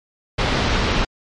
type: low-pass noise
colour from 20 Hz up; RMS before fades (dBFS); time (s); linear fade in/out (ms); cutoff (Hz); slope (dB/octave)
pink; -19; 0.38-1.05; 10; 4700; 24
effects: MP3 48 kbps